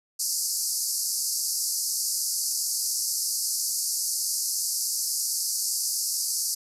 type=band-pass noise; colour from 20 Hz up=pink; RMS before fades=-28 dBFS; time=0.19-6.55 s; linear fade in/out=10 ms; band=4600 to 13000 Hz; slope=96 dB/octave; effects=none